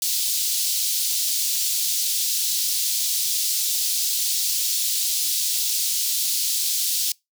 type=high-pass noise; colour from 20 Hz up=pink; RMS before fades=-23 dBFS; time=0.02-7.12 s; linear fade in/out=2 ms; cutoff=3900 Hz; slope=24 dB/octave; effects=noise-tail reverb RT60 0.2 s tail -25 dB re dry